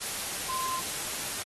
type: tone in noise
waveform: sine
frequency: 1039 Hz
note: C6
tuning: 12 cents flat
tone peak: -32 dBFS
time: 0.48-0.81 s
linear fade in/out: 20 ms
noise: white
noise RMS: -34 dBFS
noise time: 0-1.44 s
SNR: -1 dB
effects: AAC 32 kbps